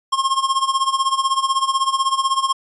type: tone with tremolo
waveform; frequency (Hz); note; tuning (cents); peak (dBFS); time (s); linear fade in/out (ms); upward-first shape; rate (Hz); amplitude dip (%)
square; 1073; C6; +43; -14; 0.12-2.53; 10; sine; 16; 80
effects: resampled to 24000 Hz